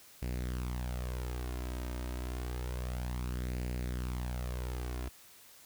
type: tone with flanger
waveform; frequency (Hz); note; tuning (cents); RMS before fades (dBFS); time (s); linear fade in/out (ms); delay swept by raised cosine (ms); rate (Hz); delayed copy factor
sawtooth; 61.7; B1; -1; -37; 0.22-5.09; 5; 0.42 to 3.22; 0.29; +0.55
effects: white hiss -57 dBFS RMS until 5.65 s